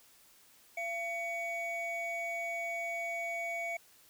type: tone pair together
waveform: triangle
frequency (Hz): 680 / 2250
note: F5 / C#7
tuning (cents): -46 / +25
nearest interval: octave + major sixth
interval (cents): 2071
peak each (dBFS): -36 / -35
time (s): 0.77-3.77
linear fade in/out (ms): 5
effects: white hiss -62 dBFS RMS until 4.09 s